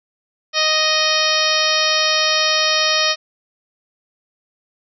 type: harmonic tone with a mistuned harmonic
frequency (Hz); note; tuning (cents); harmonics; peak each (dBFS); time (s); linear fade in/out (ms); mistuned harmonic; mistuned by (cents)
622.3; D#5; 0; 1 / 2 / 3 / 4 / 5 / 6 / 7 / 8 / 9; -23 / -23 / -23 / -23 / -23 / -23 / -23 / -23 / -23; 0.53-3.16; 50; 8; +26
effects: none

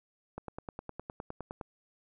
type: click train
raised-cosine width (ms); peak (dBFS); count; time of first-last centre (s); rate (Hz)
1; -25; 13; 0.38-1.612; 9.74
effects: none

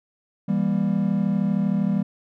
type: chord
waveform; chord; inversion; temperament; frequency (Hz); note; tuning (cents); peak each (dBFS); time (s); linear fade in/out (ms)
triangle; E diminished; none; just; 164.81 / 197.78 / 237.3; E3 / G3 / Bb3; 0 / +16 / +31; -24 / -19 / -25; 0.48-2.03; 10
effects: none

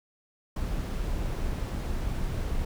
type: noise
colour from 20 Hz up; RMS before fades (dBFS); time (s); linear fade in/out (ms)
brown; -30; 0.56-2.65; 5
effects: none

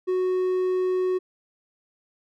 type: tone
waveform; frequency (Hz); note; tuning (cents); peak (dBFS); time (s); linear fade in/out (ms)
triangle; 368.9; F#4; -5; -19; 0.07-1.19; 20
effects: none

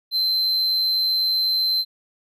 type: tone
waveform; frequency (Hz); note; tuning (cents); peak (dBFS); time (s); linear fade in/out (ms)
triangle; 4094; C8; -38; -17; 0.11-1.85; 50
effects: none

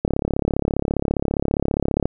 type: click train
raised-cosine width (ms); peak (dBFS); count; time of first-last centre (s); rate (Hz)
2; -6; 71; 0.05-2.056; 34.9
effects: none

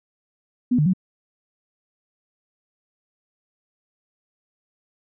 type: tone with pitch steps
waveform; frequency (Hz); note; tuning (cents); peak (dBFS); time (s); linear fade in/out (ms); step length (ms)
sine; 247.2 / 150.7 / 185.5; B3 / D3 / F#3; +2 / +45 / +5; -15; 0.71-0.935; 10; 75
effects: none

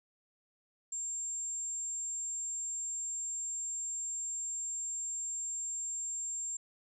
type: tone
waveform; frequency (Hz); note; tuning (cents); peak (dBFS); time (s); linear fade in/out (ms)
sine; 7400; A#8; -14; -35; 0.92-6.57; 5
effects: none

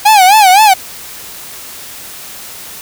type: tone with vibrato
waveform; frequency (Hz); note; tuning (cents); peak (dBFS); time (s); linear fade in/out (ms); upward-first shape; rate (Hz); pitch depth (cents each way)
45% pulse; 800; G5; +35; -3; 0.05-0.74; 10; sine; 3.9; 160
effects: white hiss -29 dBFS RMS until 2.81 s

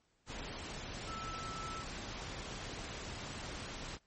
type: tone in noise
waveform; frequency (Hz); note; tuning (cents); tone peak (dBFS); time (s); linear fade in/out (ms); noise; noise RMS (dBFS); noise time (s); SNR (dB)
sine; 1318.5; E6; 0; -43; 1.06-1.85; 50; pink; -44; 0.26-3.99; -2
effects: pink hiss -75 dBFS RMS until 4.06 s + MP3 32 kbps

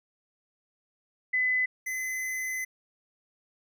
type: tone pair in turn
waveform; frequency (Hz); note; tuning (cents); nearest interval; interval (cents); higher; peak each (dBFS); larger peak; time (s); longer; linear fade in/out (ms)
sine / square; 2012 / 2033; B6 / B6; +32 / +50; unison; 18; second; -23 / -31; first; 1.33-1.66 / 1.86-2.65; second; 10
effects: none

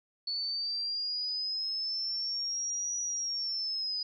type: linear two-way sweep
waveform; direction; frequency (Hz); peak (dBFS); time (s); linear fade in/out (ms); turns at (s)
sine; up then down; 4435 to 5840 to 4946; -31; 0.27-4.03; 5; 2.99
effects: none

